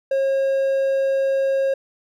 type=tone; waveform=triangle; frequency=541 Hz; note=C#5; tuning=42 cents flat; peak=-15 dBFS; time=0.11-1.74 s; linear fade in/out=5 ms; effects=none